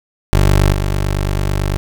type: tone with level steps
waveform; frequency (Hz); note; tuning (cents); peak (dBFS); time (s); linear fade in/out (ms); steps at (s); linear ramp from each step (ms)
20% pulse; 49; G1; 0; -4 / -10; 0.33-1.77; 0; 0.72; 5
effects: none